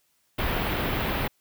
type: band-stop noise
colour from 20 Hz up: pink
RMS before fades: -27 dBFS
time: 0.38-1.28 s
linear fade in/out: 10 ms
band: 3500 to 15000 Hz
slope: 24 dB/octave
effects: white hiss -69 dBFS RMS until 1.4 s